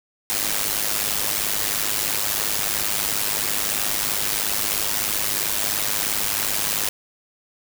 white noise with amplitude modulation, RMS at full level -20 dBFS, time 0.3-6.89 s, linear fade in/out 0 ms, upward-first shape sine, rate 103 Hz, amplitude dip 75%, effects none

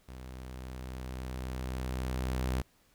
sawtooth tone with level ramp, 63.7 Hz, C2, 46 cents flat, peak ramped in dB -40 to -25 dBFS, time 0.08-2.62 s, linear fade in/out 10 ms, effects pink hiss -67 dBFS RMS until 2.94 s

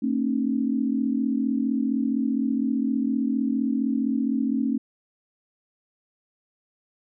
sine tone cluster, 225.5 / 269.7 / 305 Hz, A3 / C#4 / D#4, +43 / -47 / -34 cents, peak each -25 / -24 / -31 dBFS, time 0.02-4.78 s, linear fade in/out 10 ms, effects none

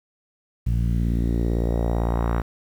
sawtooth tone with low-pass filter sweep, 57.8 Hz, A#1, 14 cents flat, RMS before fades -22 dBFS, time 0.66-2.42 s, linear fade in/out 10 ms, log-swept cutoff 130 to 1400 Hz, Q 1.7, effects 8-bit

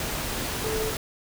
sine tone in noise, 437.8 Hz, A4, 9 cents flat, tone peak -28 dBFS, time 0.64-0.91 s, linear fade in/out 2 ms, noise pink, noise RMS -30 dBFS, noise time 0-0.97 s, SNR -1 dB, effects none

